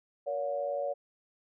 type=tone cluster; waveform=sine; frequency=469.3 / 567 / 720 Hz; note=A#4 / C#5 / F#5; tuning=+12 / +39 / -47 cents; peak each=-40 / -31 / -38 dBFS; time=0.26-0.94 s; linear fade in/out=20 ms; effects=none